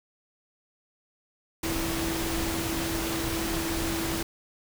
sine tone in noise, 330 Hz, E4, 2 cents sharp, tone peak -31 dBFS, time 1.63-4.23 s, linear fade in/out 5 ms, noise pink, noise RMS -31 dBFS, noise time 1.63-4.23 s, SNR -3 dB, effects none

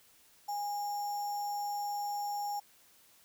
sine tone with sample-and-hold, 821 Hz, G#5, 20 cents flat, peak -33 dBFS, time 0.48-2.6 s, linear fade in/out 10 ms, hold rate 6300 Hz, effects white hiss -63 dBFS RMS until 3.24 s

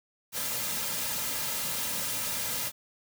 white noise with comb filter, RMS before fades -32 dBFS, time 0.32-2.72 s, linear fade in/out 50 ms, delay 2.7 ms, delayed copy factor -0.6, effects none

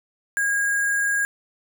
sine tone with sample-and-hold, 1633 Hz, G#6, 30 cents flat, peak -19 dBFS, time 0.37-1.25 s, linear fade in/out 0 ms, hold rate 8820 Hz, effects none

